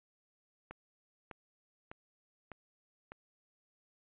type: click train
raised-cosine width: 0.5 ms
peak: -30 dBFS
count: 5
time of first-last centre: 0.71-3.12 s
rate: 1.66 Hz
effects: resampled to 8000 Hz